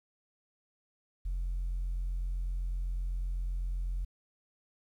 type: tone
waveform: sine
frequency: 43.95 Hz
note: F1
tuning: 12 cents sharp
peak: -29 dBFS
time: 1.25-4.05 s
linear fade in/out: 10 ms
effects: tanh soft clip ceiling -29 dBFS + 11-bit